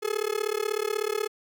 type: tone with amplitude modulation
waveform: 45% pulse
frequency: 426.5 Hz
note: G#4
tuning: 46 cents sharp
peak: -22 dBFS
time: 0.02-1.28 s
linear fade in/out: 20 ms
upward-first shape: sine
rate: 36.3 Hz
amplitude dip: 100%
effects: none